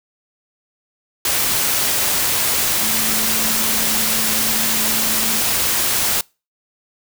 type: tone in noise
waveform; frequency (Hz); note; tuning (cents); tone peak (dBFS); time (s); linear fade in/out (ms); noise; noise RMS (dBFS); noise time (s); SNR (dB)
sine; 220; A3; 0; -29; 2.81-5.4; 2; white; -18; 1.25-6.21; -14
effects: noise-tail reverb RT60 0.3 s tail -26 dB re dry